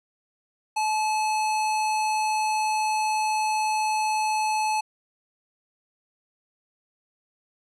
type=tone; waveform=square; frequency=862 Hz; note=A5; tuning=36 cents flat; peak=-23 dBFS; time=0.76-4.81 s; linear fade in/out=10 ms; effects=resampled to 24000 Hz